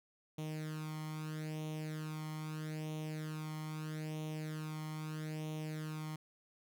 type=tone with flanger; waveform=sawtooth; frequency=155.2 Hz; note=D#3; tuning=4 cents flat; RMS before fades=-42 dBFS; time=0.38-6.16 s; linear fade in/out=5 ms; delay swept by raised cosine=0.31 to 0.95 ms; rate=0.78 Hz; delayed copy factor=+0.7; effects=none